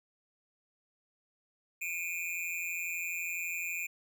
square tone with amplitude modulation, 2425 Hz, D#7, 45 cents flat, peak -31 dBFS, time 1.81-3.87 s, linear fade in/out 10 ms, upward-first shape sine, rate 172 Hz, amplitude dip 85%, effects none

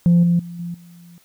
sine tone with level steps, 172.5 Hz, F3, 21 cents flat, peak -8 / -12 / -30 / -25 / -41 dBFS, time 0.06-1.18 s, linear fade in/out 0 ms, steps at 0.23 / 0.39 / 0.59 / 0.74 s, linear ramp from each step 5 ms, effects tanh soft clip ceiling -8 dBFS + white hiss -56 dBFS RMS until 1.24 s

